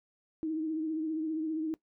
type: tone with vibrato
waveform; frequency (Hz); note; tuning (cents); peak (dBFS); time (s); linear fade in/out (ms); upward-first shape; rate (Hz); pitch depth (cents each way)
sine; 315.6; D#4; +25; -30; 0.43-1.74; 0; triangle; 15; 57
effects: noise-tail reverb RT60 0.1 s tail -19 dB re dry